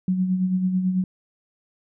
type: tone with tremolo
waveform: sine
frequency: 185 Hz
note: F#3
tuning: in tune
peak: -17 dBFS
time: 0.08-1.04 s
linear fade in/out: 2 ms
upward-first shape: sine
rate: 9.1 Hz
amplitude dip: 50%
effects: none